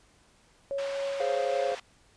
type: tone with tremolo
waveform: sine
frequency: 554.4 Hz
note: C#5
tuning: in tune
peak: -28 dBFS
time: 0.71-1.72 s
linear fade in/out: 0 ms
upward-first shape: triangle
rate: 3.7 Hz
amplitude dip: 30%
type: band-pass noise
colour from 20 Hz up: pink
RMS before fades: -43 dBFS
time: 0.78-1.8 s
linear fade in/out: 5 ms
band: 820 to 4300 Hz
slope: 12 dB/octave
type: chord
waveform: triangle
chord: F minor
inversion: first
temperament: equal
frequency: 415.3 / 523.3 / 698.5 Hz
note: Ab4 / C5 / F5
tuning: 0 / 0 / 0 cents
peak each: -33 / -28 / -30 dBFS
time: 1.2-1.75 s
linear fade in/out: 5 ms
effects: pink hiss -62 dBFS RMS until 2.16 s + resampled to 22050 Hz